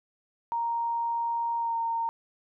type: tone with pitch glide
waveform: sine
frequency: 932.3 to 920 Hz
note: A#5 to A#5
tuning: 0 to -23 cents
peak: -26 dBFS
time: 0.52-2.09 s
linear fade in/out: 0 ms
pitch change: -23 cents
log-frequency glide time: 1.58-1.76 s
effects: none